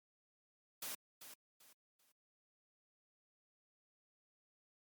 white noise with echo, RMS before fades -44 dBFS, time 0.82-0.95 s, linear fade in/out 5 ms, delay 390 ms, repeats 3, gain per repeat -10 dB, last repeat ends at 2.12 s, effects high-pass 150 Hz 12 dB/octave + MP3 96 kbps

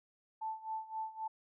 sine tone with tremolo, 880 Hz, A5, in tune, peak -35 dBFS, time 0.41-1.28 s, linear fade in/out 10 ms, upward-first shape sine, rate 3.8 Hz, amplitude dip 85%, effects none

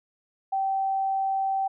sine tone, 775 Hz, G5, 20 cents flat, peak -23 dBFS, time 0.52-1.68 s, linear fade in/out 10 ms, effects none

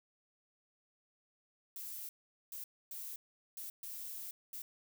violet noise bursts at uneven times, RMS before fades -45 dBFS, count 6, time 1.76-2.09 / 2.52-2.64 / 2.91-3.16 / 3.57-3.7 / 3.83-4.31 / 4.53-4.62 s, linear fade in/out 2 ms, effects none

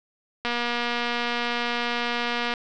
click train, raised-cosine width 0.3 ms, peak -11 dBFS, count 500, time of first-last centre 0.45-2.538 s, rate 239 Hz, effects resampled to 16000 Hz + 7-bit

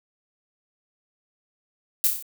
violet noise with echo, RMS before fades -19 dBFS, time 2.04-2.07 s, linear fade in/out 0 ms, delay 31 ms, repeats 5, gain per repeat -4 dB, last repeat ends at 2.225 s, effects none

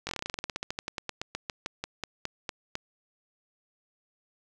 slowing click train, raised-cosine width 0.2 ms, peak -15 dBFS, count 29, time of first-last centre 0.07-2.754 s, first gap 20 ms, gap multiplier 1.1, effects none

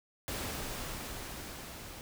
pink noise with level ramp, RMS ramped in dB -37 to -47 dBFS, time 0.28-2.01 s, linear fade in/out 0 ms, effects none

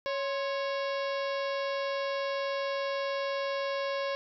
harmonic tone with a mistuned harmonic, 554.4 Hz, C#5, in tune, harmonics 1 / 2 / 3 / 4 / 5 / 6 / 7 / 8 / 9 / 10, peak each -31 / -37 / -41 / -43 / -45 / -47 / -48 / -49 / -50 / -51 dBFS, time 0.06-4.15 s, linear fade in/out 0 ms, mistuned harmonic 2, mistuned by -81 cents, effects none

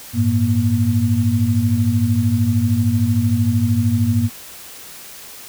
sine tone cluster, 97.8 / 110.9 / 236.6 Hz, G2 / A2 / A#3, -4 / +14 / +26 cents, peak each -18 dBFS, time 0.13-4.3 s, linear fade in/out 50 ms, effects white hiss -37 dBFS RMS until 5.48 s

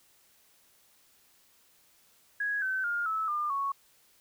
sine tone with pitch steps, 1661.2 / 1532.2 / 1413.1 / 1303.4 / 1202.1 / 1108.7 Hz, G#6 / G6 / F6 / E6 / D6 / C#6, 0 / -40 / +20 / -20 / +40 / 0 cents, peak -28 dBFS, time 2.4-3.72 s, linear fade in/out 5 ms, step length 220 ms, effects white hiss -64 dBFS RMS until 4.2 s

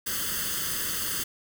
white noise with comb filter, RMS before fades -30 dBFS, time 0.06-1.24 s, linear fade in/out 10 ms, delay 0.63 ms, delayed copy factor +0.85, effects none

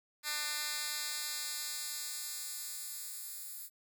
10% pulse tone with high-pass filter sweep, 299 Hz, D4, 31 cents sharp, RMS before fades -40 dBFS, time 0.23-3.7 s, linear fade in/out 50 ms, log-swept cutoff 2500 to 12000 Hz, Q 0.7, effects none

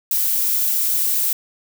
violet noise, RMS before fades -19 dBFS, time 0.11-1.33 s, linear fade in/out 2 ms, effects none

